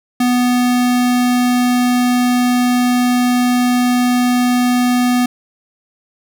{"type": "tone", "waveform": "square", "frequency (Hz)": 246.9, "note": "B3", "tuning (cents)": 0, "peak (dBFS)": -12, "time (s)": [0.2, 5.26], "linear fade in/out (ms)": 5, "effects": []}